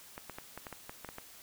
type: clicks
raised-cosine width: 0.5 ms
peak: -27 dBFS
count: 10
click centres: 0.179 / 0.297 / 0.385 / 0.576 / 0.668 / 0.727 / 0.895 / 1.047 / 1.089 / 1.184 s
effects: white hiss -54 dBFS RMS until 1.42 s